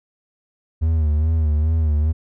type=tone with vibrato; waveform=triangle; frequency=77.9 Hz; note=D#2; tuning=3 cents sharp; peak=-13 dBFS; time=0.81-2.13 s; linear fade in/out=20 ms; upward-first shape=sine; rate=2.4 Hz; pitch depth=73 cents each way; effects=none